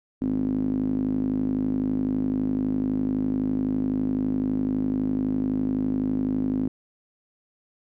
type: tone with band-pass filter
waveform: sawtooth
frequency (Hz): 51.91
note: G#1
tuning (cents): 0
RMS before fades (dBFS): -25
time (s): 0.21-6.68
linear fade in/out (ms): 5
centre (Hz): 260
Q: 7.1
effects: none